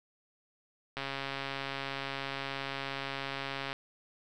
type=click train; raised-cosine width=0.3 ms; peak=-20 dBFS; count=379; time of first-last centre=0.97-3.729 s; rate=137 Hz; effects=none